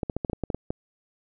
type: clicks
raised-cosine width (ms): 2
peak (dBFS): -14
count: 10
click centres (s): 0.032 / 0.098 / 0.166 / 0.248 / 0.298 / 0.332 / 0.437 / 0.502 / 0.546 / 0.705
effects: none